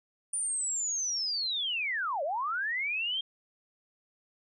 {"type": "linear two-way sweep", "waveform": "sine", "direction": "down then up", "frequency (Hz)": [9397, 536, 3233], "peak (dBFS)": -29, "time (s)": [0.33, 3.21], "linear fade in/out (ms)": 5, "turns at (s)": 2.23, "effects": []}